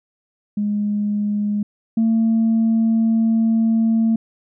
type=tone pair in turn; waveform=sine; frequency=207.3 / 225 Hz; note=G#3 / A3; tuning=-3 / +39 cents; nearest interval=minor second; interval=142 cents; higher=second; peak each=-17 / -12 dBFS; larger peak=second; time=0.57-1.63 / 1.97-4.16 s; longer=second; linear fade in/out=5 ms; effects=tanh soft clip ceiling -11 dBFS